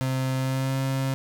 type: tone with pitch glide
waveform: 35% pulse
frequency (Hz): 131.1 to 134.01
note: C3 to C3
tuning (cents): +4 to +42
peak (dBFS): -22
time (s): 0.01-1.14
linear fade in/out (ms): 0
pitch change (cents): +38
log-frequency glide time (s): 0.37-0.77
effects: none